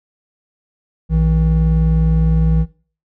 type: tone pair together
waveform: triangle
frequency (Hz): 60.04 / 160.3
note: B1 / E3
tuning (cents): -48 / -48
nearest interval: octave + perfect fourth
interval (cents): 1700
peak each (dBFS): -12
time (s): 1.09-2.66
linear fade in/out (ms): 50
effects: noise-tail reverb RT60 0.4 s tail -19 dB re dry